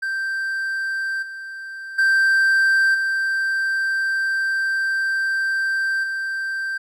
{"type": "tone with level steps", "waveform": "triangle", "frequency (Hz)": 1568, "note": "G6", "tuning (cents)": 0, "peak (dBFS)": [-20, -29, -12, -17, -21], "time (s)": [0.02, 6.78], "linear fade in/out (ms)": 10, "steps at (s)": [1.22, 1.98, 2.94, 6.03], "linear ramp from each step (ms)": 10, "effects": []}